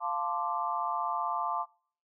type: chord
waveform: sine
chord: D minor seventh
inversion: first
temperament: equal with one note detuned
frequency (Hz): 698.5 / 880 / 1039.3 / 1174.7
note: F5 / A5 / C6 / D6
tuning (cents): 0 / 0 / -12 / 0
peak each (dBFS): -36 / -34 / -35 / -34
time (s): 0-1.66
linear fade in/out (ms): 50
effects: noise-tail reverb RT60 0.5 s tail -25 dB re dry